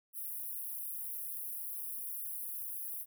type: high-pass noise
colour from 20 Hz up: white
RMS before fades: -41 dBFS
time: 0.13-3.06 s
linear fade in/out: 50 ms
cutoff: 10000 Hz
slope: 96 dB/octave
effects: none